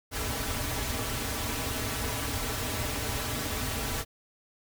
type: noise with comb filter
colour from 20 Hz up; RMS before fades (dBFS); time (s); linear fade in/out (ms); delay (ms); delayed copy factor
pink; -32; 0.11-4.05; 50; 5.6; -0.9
effects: none